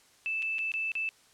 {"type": "tone with dropouts", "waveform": "sine", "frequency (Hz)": 2637, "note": "E7", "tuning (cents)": 0, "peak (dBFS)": -29, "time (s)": [0.26, 1.09], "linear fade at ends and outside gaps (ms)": 0, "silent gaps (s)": [[0.422, 0.426], [0.584, 0.59], [0.718, 0.739], [0.918, 0.953]], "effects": ["white hiss -61 dBFS RMS until 1.33 s", "low-pass 9000 Hz 12 dB/octave"]}